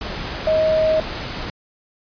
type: tone in noise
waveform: sine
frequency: 630 Hz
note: D#5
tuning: 21 cents sharp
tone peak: -14 dBFS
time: 0.47-1 s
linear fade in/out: 2 ms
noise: pink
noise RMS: -28 dBFS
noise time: 0.01-1.5 s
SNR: +11 dB
effects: resampled to 11025 Hz